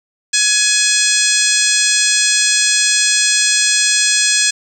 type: harmonic tone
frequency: 841 Hz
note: G#5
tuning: 22 cents sharp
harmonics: 2 / 3 / 4 / 5 / 6 / 7 / 8 / 9 / 10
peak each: -20 / -20 / -20 / -20 / -20 / -20 / -20 / -20 / -20 dBFS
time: 0.33-4.51 s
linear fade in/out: 10 ms
effects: 7-bit